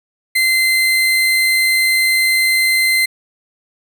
35% pulse tone, 2070 Hz, C7, 19 cents flat, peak -10 dBFS, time 0.35-3.06 s, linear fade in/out 10 ms, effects none

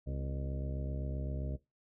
harmonic tone with a mistuned harmonic, 67.7 Hz, C#2, 40 cents flat, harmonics 1 / 2 / 3 / 4 / 5 / 6 / 7 / 8 / 9, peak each -37 / -39 / -49 / -48 / -52 / -55 / -53 / -56 / -50 dBFS, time 0.06-1.57 s, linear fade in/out 20 ms, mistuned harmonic 4, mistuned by -58 cents, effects noise-tail reverb RT60 0.2 s tail -18 dB re dry

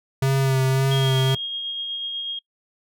square tone with vibrato, 133.7 Hz, C3, 38 cents sharp, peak -18 dBFS, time 0.22-1.35 s, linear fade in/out 5 ms, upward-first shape sine, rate 1.8 Hz, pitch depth 24 cents each way
sine tone with tremolo, 3254 Hz, G#7, 36 cents flat, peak -25 dBFS, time 0.91-2.39 s, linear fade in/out 5 ms, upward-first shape sine, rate 8.1 Hz, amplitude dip 25%
effects noise-tail reverb RT60 0.1 s tail -24 dB re dry

